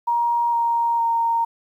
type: tone with pitch steps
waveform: sine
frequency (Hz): 944 / 934.2 / 924.6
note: A#5 / A#5 / A#5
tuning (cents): +22 / +3 / -14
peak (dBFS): -17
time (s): 0.07-1.45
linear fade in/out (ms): 10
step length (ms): 460
effects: 9-bit